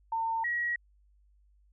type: tone pair in turn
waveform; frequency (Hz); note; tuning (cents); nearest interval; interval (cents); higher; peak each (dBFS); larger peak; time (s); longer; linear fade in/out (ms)
sine; 905 / 1908.8; A5 / A#6; +48 / +41; octave + minor second; 1293; second; -28; neither; 0.12-0.44 / 0.44-0.76; neither; 5
effects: added 50 Hz sine -61 dBFS peak until 1.72 s